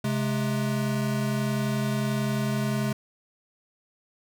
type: tone pair together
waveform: square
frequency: 133.4 / 211.9 Hz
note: C3 / G#3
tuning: +34 / +35 cents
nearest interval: minor sixth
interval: 801 cents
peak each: -28 dBFS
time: 0.04-2.93 s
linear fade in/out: 5 ms
effects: none